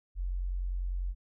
sine tone, 45.07 Hz, F#1, 45 cents flat, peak -30 dBFS, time 0.15-1.15 s, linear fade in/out 50 ms, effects none

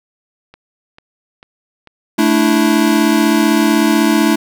click train, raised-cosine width 0.3 ms, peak -23 dBFS, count 4, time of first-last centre 0.54-1.873 s, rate 2.25 Hz
square chord, A suspended fourth, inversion none, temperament equal with one note detuned, 219.2 / 293.7 / 329.6 Hz, A3 / D4 / E4, -6 / 0 / 0 cents, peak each -15 dBFS, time 2.18-4.36 s, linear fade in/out 10 ms
effects none

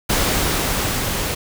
pink noise with level ramp, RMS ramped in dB -18 to -23 dBFS, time 0.09-1.35 s, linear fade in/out 10 ms, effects none

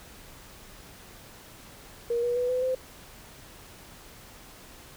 sine tone with pitch steps, 472.2 / 482.7 / 493.4 / 504.3 / 515.5 Hz, A#4 / B4 / B4 / B4 / C5, +22 / -40 / -2 / +36 / -26 cents, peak -24 dBFS, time 2.1-2.75 s, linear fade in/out 5 ms, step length 130 ms, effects pink hiss -49 dBFS RMS until 4.96 s

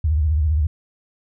sine tone with vibrato, 76.5 Hz, D#2, 29 cents flat, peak -15 dBFS, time 0.04-0.67 s, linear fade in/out 5 ms, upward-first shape sine, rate 15 Hz, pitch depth 140 cents each way, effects none

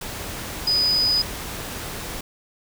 sine tone in noise, 4978 Hz, D#8, in tune, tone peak -17 dBFS, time 0.67-1.22 s, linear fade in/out 5 ms, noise pink, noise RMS -32 dBFS, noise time 0.01-2.21 s, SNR +12 dB, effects none

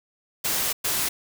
white noise bursts at uneven times, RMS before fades -25 dBFS, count 2, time 0.44-0.73 / 0.84-1.09 s, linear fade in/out 10 ms, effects none

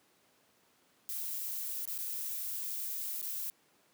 violet noise with dropouts, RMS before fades -38 dBFS, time 1.09-3.5 s, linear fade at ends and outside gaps 0 ms, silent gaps 1.854-1.876 / 1.979-1.987 / 3.215-3.227 s, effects pink hiss -68 dBFS RMS until 3.93 s + high-pass 200 Hz 12 dB/octave

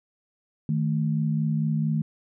sine tone pair together, 155.56 / 220 Hz, D#3 / A3, 0 / 0 cents, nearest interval tritone, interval 600 cents, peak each -23 / -27 dBFS, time 0.69-2.02 s, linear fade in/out 2 ms, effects none

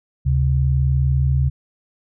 sine tone pair together, 72.7 / 132.87 Hz, D2 / C3, -17 / +27 cents, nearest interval minor seventh, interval 1044 cents, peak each -17 dBFS, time 0.25-1.5 s, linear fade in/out 20 ms, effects none

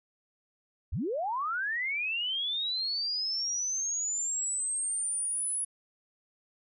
sine linear sweep, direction up, 45.19 to 10370 Hz, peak -29 dBFS, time 0.92-5.65 s, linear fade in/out 10 ms, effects none

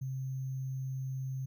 sine tone with sample-and-hold, 131.8 Hz, C3, 13 cents sharp, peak -34 dBFS, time 0.01-1.46 s, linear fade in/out 10 ms, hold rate 6300 Hz, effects none

